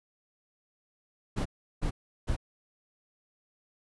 brown noise bursts, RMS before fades -29 dBFS, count 3, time 1.36-2.365 s, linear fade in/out 20 ms, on 95 ms, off 360 ms, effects resampled to 24000 Hz

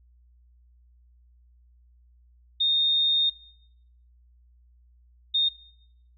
sine tone pair in turn, 3675 / 3675 Hz, A#7 / A#7, -25 / -25 cents, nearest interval unison, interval 0 cents, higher neither, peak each -20 dBFS, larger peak neither, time 2.6-3.3 / 5.34-5.49 s, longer first, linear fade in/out 10 ms, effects noise-tail reverb RT60 0.8 s tail -20 dB re dry + added 60 Hz sine -55 dBFS peak until 6.17 s

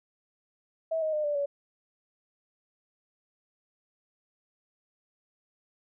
sine tone with pitch steps, 648 / 627 / 606.7 / 587.1 / 568 Hz, E5 / D#5 / D#5 / D5 / C#5, -30 / +13 / -44 / -1 / +42 cents, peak -26 dBFS, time 0.91-1.46 s, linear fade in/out 10 ms, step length 110 ms, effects none

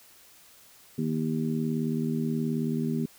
harmonic tone, 78.7 Hz, D#2, 20 cents sharp, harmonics 2 / 3 / 4 / 5, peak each -30 / -28 / -38 / -36 dBFS, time 0.98-3.06 s, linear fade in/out 5 ms, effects white hiss -55 dBFS RMS until 3.18 s

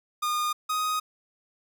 45% pulse tone pair in turn, 1220 / 1250.7 Hz, D#6 / D#6, -34 / +9 cents, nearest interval unison, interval 43 cents, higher second, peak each -25 dBFS, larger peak neither, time 0.22-0.53 / 0.69-1 s, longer neither, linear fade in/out 10 ms, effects none

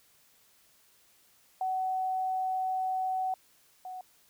sine tone pair in turn, 751 / 741.1 Hz, F#5 / F#5, +26 / +3 cents, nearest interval unison, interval 23 cents, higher first, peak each -28 / -38 dBFS, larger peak first, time 1.61-3.34 / 3.85-4.01 s, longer first, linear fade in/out 2 ms, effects white hiss -64 dBFS RMS until 4.29 s

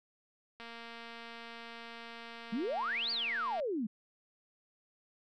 click train, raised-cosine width 0.3 ms, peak -32 dBFS, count 697, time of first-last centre 0.6-3.6 s, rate 232 Hz
sine exponential two-way sweep, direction up then down, 199.5 to 4831 to 199.5 Hz, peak -32 dBFS, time 2.52-3.87 s, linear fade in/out 10 ms, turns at 3.11 s
effects none

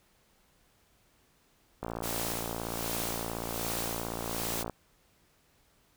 click train, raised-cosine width 1 ms, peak -21 dBFS, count 165, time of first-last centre 1.83-4.697 s, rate 57.2 Hz
white noise with tremolo, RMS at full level -35 dBFS, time 2.02-4.64 s, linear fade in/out 20 ms, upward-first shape sine, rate 1.3 Hz, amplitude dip 65%
effects pink hiss -67 dBFS RMS until 5.96 s

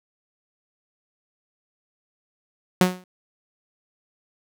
sawtooth tone with exponential decay, 182.6 Hz, F#3, 23 cents flat, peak -7 dBFS, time 2.81-3.04 s, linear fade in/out 2 ms, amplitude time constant 48 ms, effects none

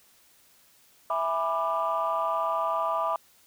sine chord, E dominant seventh, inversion none, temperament just, 659.3 / 824.1 / 988.9 / 1186.7 Hz, E5 / G#5 / B5 / D6, 0 / -14 / +2 / +18 cents, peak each -29 / -34 / -29 / -28 dBFS, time 1.1-3.16 s, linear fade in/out 2 ms, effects tanh soft clip ceiling -17 dBFS + white hiss -60 dBFS RMS until 3.46 s

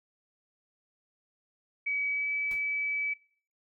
sine tone with pitch glide, 2275 to 2295 Hz, C#7 to D7, +44 to -40 cents, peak -28 dBFS, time 1.86-3.14 s, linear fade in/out 10 ms, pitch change +16 cents, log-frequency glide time 2.08-2.3 s
pink noise with exponential decay, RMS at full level -46 dBFS, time 2.51-2.67 s, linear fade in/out 0 ms, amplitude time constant 34 ms
effects noise-tail reverb RT60 0.5 s tail -20 dB re dry

